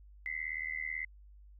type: tone with amplitude modulation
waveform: sine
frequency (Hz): 2045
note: C7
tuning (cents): -40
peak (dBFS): -31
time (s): 0.26-1.05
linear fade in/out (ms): 0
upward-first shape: sine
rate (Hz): 78.2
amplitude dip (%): 100
effects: added 50 Hz sine -53 dBFS peak until 1.59 s